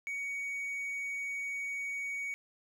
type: tone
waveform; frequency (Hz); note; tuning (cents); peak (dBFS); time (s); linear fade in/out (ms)
triangle; 2244; C#7; +21; -33; 0.07-2.34; 0
effects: none